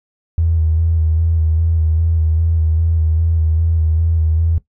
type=tone with vibrato; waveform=triangle; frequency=81 Hz; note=E2; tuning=30 cents flat; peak=-8 dBFS; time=0.38-4.58 s; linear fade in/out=0 ms; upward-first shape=square; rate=2.5 Hz; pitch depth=28 cents each way; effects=noise-tail reverb RT60 0.1 s tail -19 dB re dry + tanh soft clip ceiling -9 dBFS